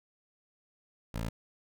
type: tone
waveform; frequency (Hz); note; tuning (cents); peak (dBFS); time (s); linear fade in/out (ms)
15% pulse; 56.2; A1; +37; -27; 1.14-1.29; 5
effects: none